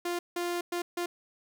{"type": "tone bursts at uneven times", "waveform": "sawtooth", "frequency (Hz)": 349.2, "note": "F4", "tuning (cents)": 0, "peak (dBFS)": -26, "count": 4, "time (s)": [[0.05, 0.19], [0.36, 0.61], [0.72, 0.82], [0.97, 1.06]], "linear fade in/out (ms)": 5, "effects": []}